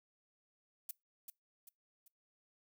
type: noise with echo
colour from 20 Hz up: violet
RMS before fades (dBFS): -42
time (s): 0.89-0.91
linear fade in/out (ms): 2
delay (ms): 390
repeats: 3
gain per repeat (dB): -7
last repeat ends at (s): 2.08
effects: noise-tail reverb RT60 0.2 s tail -24 dB re dry